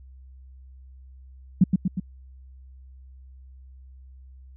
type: tone with echo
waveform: sine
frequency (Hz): 185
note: F#3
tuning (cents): 0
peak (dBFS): -11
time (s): 1.61-1.64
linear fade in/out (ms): 5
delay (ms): 120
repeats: 3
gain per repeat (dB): -4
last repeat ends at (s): 2
effects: added 65 Hz sine -44 dBFS peak until 4.56 s